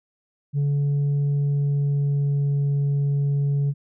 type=tone with pitch glide; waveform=sine; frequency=142.9 to 141.67 Hz; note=D3 to C#3; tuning=-47 to +38 cents; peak=-16 dBFS; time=0.53-3.74 s; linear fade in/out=50 ms; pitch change=-15 cents; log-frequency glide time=1.3-2.68 s; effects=tanh soft clip ceiling -18 dBFS